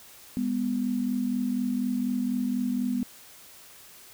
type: tone pair together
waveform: sine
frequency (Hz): 203.7 / 247.8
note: G#3 / B3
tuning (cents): -33 / +6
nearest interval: minor third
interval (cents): 339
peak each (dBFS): -30 / -26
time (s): 0.37-3.03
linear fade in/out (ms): 0
effects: white hiss -50 dBFS RMS until 4.13 s